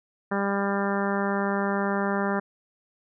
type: harmonic tone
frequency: 199 Hz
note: G3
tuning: 26 cents sharp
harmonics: 1 / 2 / 3 / 4 / 5 / 6 / 7 / 8 / 9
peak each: -27 / -30 / -32 / -33 / -34 / -35 / -35 / -36 / -37 dBFS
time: 0.31-2.4 s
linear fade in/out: 10 ms
effects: none